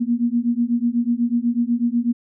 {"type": "beating tone pair", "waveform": "sine", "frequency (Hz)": [233.7, 241.8], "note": ["A#3", "B3"], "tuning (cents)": [5, -36], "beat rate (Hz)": 8.1, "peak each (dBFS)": [-20, -20], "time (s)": [0, 2.13], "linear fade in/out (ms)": 20, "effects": []}